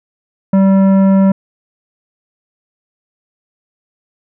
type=tone with tanh clipping; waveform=triangle; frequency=193.5 Hz; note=G3; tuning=22 cents flat; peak=-8 dBFS; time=0.53-1.32 s; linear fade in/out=5 ms; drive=16 dB; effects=none